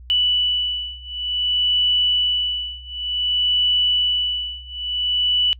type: beating tone pair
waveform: sine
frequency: 2964 / 2964.55 Hz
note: F#7 / F#7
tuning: +2 / +3 cents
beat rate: 0.55 Hz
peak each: -21 / -20 dBFS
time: 0.1-5.53 s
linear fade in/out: 0 ms
effects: noise-tail reverb RT60 0.1 s tail -26 dB re dry + added 61 Hz sine -38 dBFS peak until 5.59 s